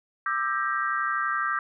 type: chord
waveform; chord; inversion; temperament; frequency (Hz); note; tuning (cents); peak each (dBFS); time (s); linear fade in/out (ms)
sine; E half-diminished seventh; third; just; 1186.7 / 1318.5 / 1582.2 / 1898.7; D6 / E6 / G6 / Bb6; +18 / 0 / +16 / +31; -28 / -30 / -29 / -34; 0.26-1.59; 2
effects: none